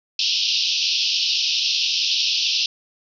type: band-pass noise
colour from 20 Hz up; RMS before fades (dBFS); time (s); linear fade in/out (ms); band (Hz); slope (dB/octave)
white; -21; 0.19-2.66; 2; 2600 to 5600; 96
effects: none